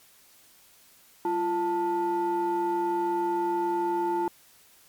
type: ring-modulated tone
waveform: triangle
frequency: 269.4 Hz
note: C#4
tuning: 49 cents flat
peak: -19 dBFS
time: 1.25-4.28 s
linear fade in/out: 2 ms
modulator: 615 Hz
effects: white hiss -57 dBFS RMS until 4.88 s + MP3 96 kbps